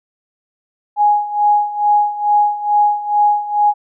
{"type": "tone with tremolo", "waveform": "sine", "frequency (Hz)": 830.6, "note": "G#5", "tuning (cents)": 0, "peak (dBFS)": -8, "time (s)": [0.96, 3.74], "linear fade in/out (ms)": 50, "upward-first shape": "sine", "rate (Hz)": 2.3, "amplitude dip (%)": 80, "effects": []}